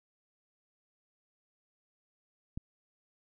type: click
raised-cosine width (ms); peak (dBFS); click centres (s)
5; -25; 2.575
effects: none